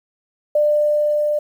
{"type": "tone with level ramp", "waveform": "sine", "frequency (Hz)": 596, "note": "D5", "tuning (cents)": 25, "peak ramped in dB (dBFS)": [-12, -16], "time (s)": [0.55, 1.39], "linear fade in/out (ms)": 5, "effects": ["8-bit"]}